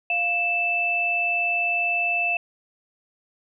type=tone pair together; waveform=sine; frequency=698.5 / 2641 Hz; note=F5 / E7; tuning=0 / +3 cents; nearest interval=octave + major seventh; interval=2303 cents; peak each=-28 / -21 dBFS; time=0.1-2.37 s; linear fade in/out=2 ms; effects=none